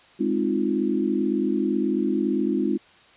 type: chord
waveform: sine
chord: F minor seventh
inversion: first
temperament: equal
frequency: 207.7 / 261.6 / 311.1 / 349.2 Hz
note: Ab3 / C4 / Eb4 / F4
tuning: 0 / 0 / 0 / 0 cents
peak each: -26 dBFS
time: 0.19-2.78 s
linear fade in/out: 20 ms
effects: white hiss -53 dBFS RMS until 3.16 s + resampled to 8000 Hz